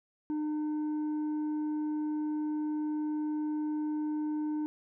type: tone with tanh clipping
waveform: triangle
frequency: 303.4 Hz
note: D#4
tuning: 44 cents flat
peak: -31 dBFS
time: 0.3-4.66 s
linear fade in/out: 0 ms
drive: 9 dB
effects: none